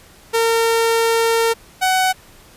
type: tone pair in turn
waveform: sawtooth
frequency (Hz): 457.1 / 749.1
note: A#4 / F#5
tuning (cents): -34 / +21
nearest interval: major sixth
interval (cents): 855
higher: second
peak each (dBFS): -10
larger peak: neither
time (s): 0.33-1.54 / 1.81-2.13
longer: first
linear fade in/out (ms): 20
effects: pink hiss -46 dBFS RMS until 2.56 s + resampled to 32000 Hz